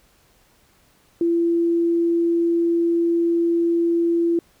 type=tone; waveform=sine; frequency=338.4 Hz; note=E4; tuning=45 cents sharp; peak=-16 dBFS; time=1.21-4.39 s; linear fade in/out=2 ms; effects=pink hiss -58 dBFS RMS until 4.6 s